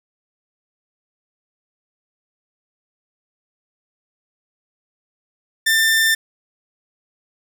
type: tone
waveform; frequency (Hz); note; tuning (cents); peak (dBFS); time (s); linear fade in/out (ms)
sawtooth; 1789; A6; +28; -10; 5.66-6.15; 10
effects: none